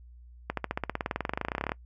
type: accelerating click train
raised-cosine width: 0.5 ms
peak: -14 dBFS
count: 28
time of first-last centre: 0.5-1.719 s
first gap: 73 ms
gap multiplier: 0.96
effects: noise-tail reverb RT60 0.1 s tail -24 dB re dry + added 60 Hz sine -48 dBFS peak until 1.85 s